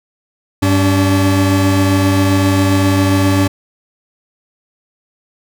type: tone pair together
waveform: 40% pulse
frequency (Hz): 98 / 286.5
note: G2 / D4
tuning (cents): 0 / -43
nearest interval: octave + perfect fifth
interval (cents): 1857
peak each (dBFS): -12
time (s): 0.62-3.48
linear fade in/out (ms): 10
effects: none